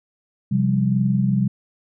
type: chord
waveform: sine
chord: C suspended fourth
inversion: none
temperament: just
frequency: 130.81 / 174.42 / 196.22 Hz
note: C3 / F3 / G3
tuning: 0 / -2 / +2 cents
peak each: -20 / -24 / -19 dBFS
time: 0.51-1.48 s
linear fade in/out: 10 ms
effects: none